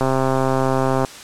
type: click train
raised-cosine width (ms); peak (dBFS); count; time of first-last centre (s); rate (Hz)
1; -5; 138; 0.01-1.048; 132
effects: white hiss -37 dBFS RMS until 1.23 s + low-pass 8000 Hz 12 dB/octave